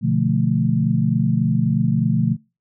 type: chord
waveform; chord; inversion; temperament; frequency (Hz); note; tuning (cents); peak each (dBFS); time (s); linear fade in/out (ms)
sine; B half-diminished seventh; none; equal; 123.47 / 146.83 / 174.61 / 220; B2 / D3 / F3 / A3; 0 / 0 / 0 / 0; -21; 0.01-2.37; 50
effects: noise-tail reverb RT60 0.3 s tail -26 dB re dry